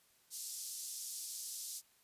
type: band-pass noise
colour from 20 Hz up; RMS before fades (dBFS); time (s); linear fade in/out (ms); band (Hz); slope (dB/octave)
pink; -45; 0.3-1.82; 50; 5100 to 13000; 24
effects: white hiss -70 dBFS RMS until 2.03 s + resampled to 32000 Hz